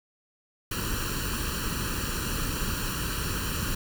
pink noise with comb filter, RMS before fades -30 dBFS, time 0.71-3.75 s, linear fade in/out 5 ms, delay 0.7 ms, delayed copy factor +0.85, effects none

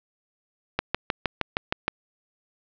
click train, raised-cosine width 0.3 ms, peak -6 dBFS, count 8, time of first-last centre 0.79-1.88 s, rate 6.42 Hz, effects low-pass 4000 Hz 12 dB/octave

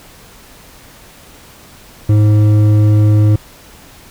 sine tone with hard clipping, 105.6 Hz, G#2, 29 cents sharp, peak -8 dBFS, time 2.09-3.36 s, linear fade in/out 5 ms, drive 8 dB, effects pink hiss -40 dBFS RMS until 4.1 s

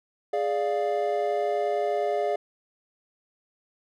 triangle chord, D diminished, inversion second, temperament equal, 415.3 / 587.3 / 698.5 Hz, Ab4 / D5 / F5, 0 / 0 / 0 cents, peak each -26 dBFS, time 0.33-2.36 s, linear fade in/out 5 ms, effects none

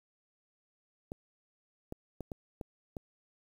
clicks, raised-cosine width 2 ms, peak -26 dBFS, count 6, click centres 1.119 / 1.924 / 2.207 / 2.318 / 2.612 / 2.968 s, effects 9-bit

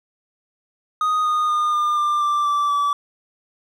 triangle tone with pitch steps, 1244.5 / 1230.9 / 1217.5 / 1204.2 / 1191 / 1178 / 1165.2 / 1152.5 Hz, D#6 / D#6 / D#6 / D6 / D6 / D6 / D6 / D6, 0 / -19 / -38 / +43 / +24 / +5 / -14 / -33 cents, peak -15 dBFS, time 1.01-2.93 s, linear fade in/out 2 ms, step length 240 ms, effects none

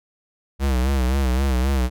square tone with vibrato, 65.5 Hz, C2, 2 cents sharp, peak -18 dBFS, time 0.59-1.9 s, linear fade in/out 50 ms, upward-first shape sine, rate 3.8 Hz, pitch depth 98 cents each way, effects none

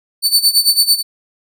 sawtooth tone with tremolo, 4516 Hz, C#8, 31 cents sharp, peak -4 dBFS, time 0.22-1.03 s, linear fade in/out 50 ms, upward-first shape sine, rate 9 Hz, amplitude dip 85%, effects none

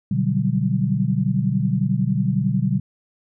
sine chord, G major seventh, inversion first, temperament equal, 123.47 / 146.83 / 185 / 196 Hz, B2 / D3 / F#3 / G3, 0 / 0 / 0 / 0 cents, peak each -23 dBFS, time 0.11-2.8 s, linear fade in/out 5 ms, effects none

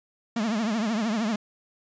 45% pulse tone with vibrato, 220 Hz, A3, in tune, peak -24 dBFS, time 0.36-1.36 s, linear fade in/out 5 ms, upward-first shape triangle, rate 13 Hz, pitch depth 160 cents each way, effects resampled to 16000 Hz

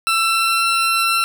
20% pulse tone with pitch glide, 1337 to 1349.4 Hz, E6 to E6, +24 to +40 cents, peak -10 dBFS, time 0.07-1.24 s, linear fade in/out 0 ms, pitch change +16 cents, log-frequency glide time 0.21-0.59 s, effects none

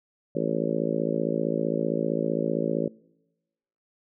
harmonic tone, 55.4 Hz, A1, 13 cents sharp, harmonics 3 / 4 / 5 / 6 / 7 / 8 / 9 / 10, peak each -32 / -32 / -32 / -32 / -32 / -32 / -32 / -32 dBFS, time 0.35-2.88 s, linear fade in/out 5 ms, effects noise-tail reverb RT60 1.0 s tail -24 dB re dry

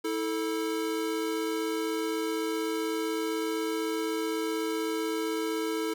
square tone pair together, 323.6 / 439.5 Hz, E4 / A4, -32 / -2 cents, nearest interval perfect fourth, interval 530 cents, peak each -32 / -32 dBFS, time 0.04-5.94 s, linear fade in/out 10 ms, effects none

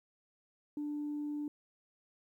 sine tone, 295 Hz, D4, 8 cents sharp, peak -34 dBFS, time 0.77-1.48 s, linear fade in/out 2 ms, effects tanh soft clip ceiling -32 dBFS + 12-bit

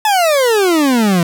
40% pulse exponential sweep, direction down, 880 to 164.81 Hz, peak -9 dBFS, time 0.05-1.23 s, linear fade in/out 2 ms, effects none

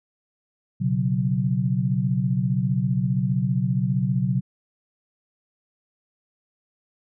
sine chord, B suspended second, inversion none, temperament equal, 123.47 / 138.59 / 185 Hz, B2 / C#3 / F#3, 0 / 0 / 0 cents, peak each -24 dBFS, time 0.8-4.41 s, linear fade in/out 20 ms, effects none

